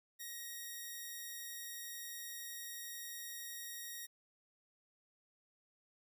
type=tone; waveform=5% pulse; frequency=1881 Hz; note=A#6; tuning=15 cents sharp; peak=-34 dBFS; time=0.19-4.07 s; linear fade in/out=20 ms; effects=none